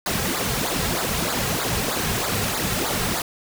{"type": "noise with flanger", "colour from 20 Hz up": "pink", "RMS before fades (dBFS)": -24, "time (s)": [0.06, 3.22], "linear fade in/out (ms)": 2, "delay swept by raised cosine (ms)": [0.34, 3.44], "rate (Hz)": 3.2, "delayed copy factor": -0.8, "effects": []}